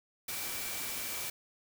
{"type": "tone in noise", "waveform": "sine", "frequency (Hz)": 2323, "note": "D7", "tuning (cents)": -20, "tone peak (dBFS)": -47, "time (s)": [0.28, 1.3], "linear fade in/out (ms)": 5, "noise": "white", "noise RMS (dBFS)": -38, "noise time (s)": [0.28, 1.3], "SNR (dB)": -12, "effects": []}